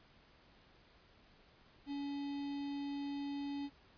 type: tone with notch filter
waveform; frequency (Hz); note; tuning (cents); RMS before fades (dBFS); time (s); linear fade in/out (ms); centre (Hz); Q
square; 283; C#4; +36; -41; 1.86-3.7; 50; 1400; 0.65
effects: pink hiss -65 dBFS RMS until 3.97 s + resampled to 11025 Hz